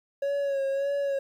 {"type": "tone with vibrato", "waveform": "triangle", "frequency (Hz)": 554.4, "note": "C#5", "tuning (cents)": 0, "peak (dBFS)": -23, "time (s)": [0.22, 1.19], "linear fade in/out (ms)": 5, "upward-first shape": "sine", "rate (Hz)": 1.7, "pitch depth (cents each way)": 37, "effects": ["10-bit"]}